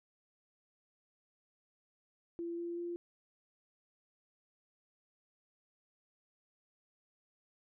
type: tone with pitch steps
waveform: sine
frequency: 340 / 343 / 345.9 Hz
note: F4 / F4 / F4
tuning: -46 / -31 / -17 cents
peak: -37 dBFS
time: 2.39-2.96 s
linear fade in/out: 0 ms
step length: 190 ms
effects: none